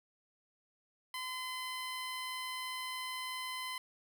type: tone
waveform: 15% pulse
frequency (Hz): 1023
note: C6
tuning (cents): -39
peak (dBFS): -32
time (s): 1.14-3.78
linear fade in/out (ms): 2
effects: none